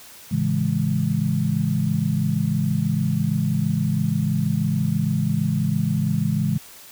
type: chord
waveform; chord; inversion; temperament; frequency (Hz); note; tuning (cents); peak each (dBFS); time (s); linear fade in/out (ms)
sine; A major seventh; none; equal; 110 / 138.59 / 164.81 / 207.7; A2 / C#3 / E3 / G#3; 0 / 0 / 0 / 0; -27 / -24 / -23 / -24; 0.31-6.58; 10
effects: white hiss -44 dBFS RMS until 6.91 s